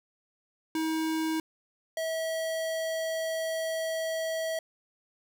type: tone pair in turn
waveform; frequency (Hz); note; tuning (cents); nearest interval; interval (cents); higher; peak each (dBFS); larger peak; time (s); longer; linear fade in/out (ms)
square; 318.8 / 646.9; D#4 / E5; +42 / -33; octave; 1225; second; -28 / -30; first; 0.75-1.4 / 1.97-4.59; second; 2
effects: none